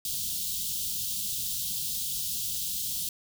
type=band-stop noise; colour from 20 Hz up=white; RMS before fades=-32 dBFS; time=0.05-3.09 s; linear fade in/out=2 ms; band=210 to 3100 Hz; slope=48 dB/octave; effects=none